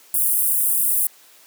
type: high-pass noise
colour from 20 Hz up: pink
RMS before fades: -19 dBFS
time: 0.14-1.07 s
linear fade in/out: 2 ms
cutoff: 9300 Hz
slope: 48 dB/octave
effects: white hiss -50 dBFS RMS until 1.46 s + high-pass 300 Hz 12 dB/octave